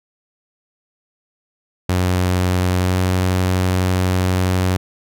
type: tone with pitch glide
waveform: sawtooth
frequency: 91 to 92.16 Hz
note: F#2 to F#2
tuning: -28 to -6 cents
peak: -11 dBFS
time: 1.89-4.77 s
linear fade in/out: 5 ms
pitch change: +22 cents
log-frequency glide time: 2.8-2.93 s
effects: none